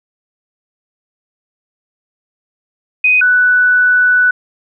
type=tone pair in turn; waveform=sine; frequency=2500 / 1486.5 Hz; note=D#7 / F#6; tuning=+8 / +8 cents; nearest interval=major sixth; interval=900 cents; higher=first; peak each=-7 dBFS; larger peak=neither; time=3.04-3.21 / 3.21-4.31 s; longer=second; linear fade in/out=5 ms; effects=none